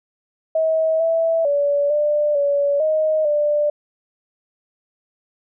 sine tone with pitch steps, 640 / 657 / 573 / 594 / 569 / 624 / 592 Hz, D#5 / E5 / D5 / D5 / C#5 / D#5 / D5, +49 / -6 / -43 / +20 / +45 / +5 / +14 cents, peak -15 dBFS, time 0.55-3.7 s, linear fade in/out 5 ms, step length 450 ms, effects none

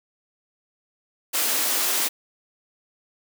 white high-pass noise, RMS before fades -23 dBFS, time 1.33-2.09 s, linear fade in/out 20 ms, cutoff 230 Hz, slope 96 dB/octave, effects none

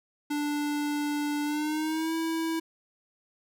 square tone with pitch glide, 293.7 to 325.9 Hz, D4 to E4, 0 to -20 cents, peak -28 dBFS, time 0.3-2.6 s, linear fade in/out 10 ms, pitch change +180 cents, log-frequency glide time 1.44-2.14 s, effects none

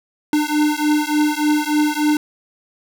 square beating tone pair, 298.3 / 301.7 Hz, D4 / D4, +27 / +47 cents, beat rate 3.4 Hz, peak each -19 dBFS, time 0.33-2.17 s, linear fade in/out 2 ms, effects none

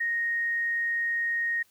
sine tone, 1864.7 Hz, A#6, in tune, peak -25 dBFS, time 0-1.63 s, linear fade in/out 10 ms, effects white hiss -64 dBFS RMS until 1.7 s

